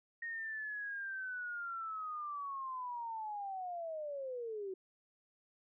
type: linear sweep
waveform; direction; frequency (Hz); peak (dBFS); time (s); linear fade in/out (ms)
sine; down; 1864.7 to 368.9; -39; 0.22-4.74; 5
effects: none